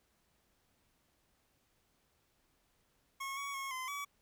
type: tone with pitch steps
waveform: 25% pulse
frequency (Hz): 1091 / 1122 / 1090 / 1031 / 1140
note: C#6 / C#6 / C#6 / C6 / C#6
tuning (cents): -28 / +21 / -29 / -26 / +48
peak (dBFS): -35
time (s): 3.2-4.05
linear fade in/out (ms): 10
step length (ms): 170
effects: pink hiss -75 dBFS RMS until 4.21 s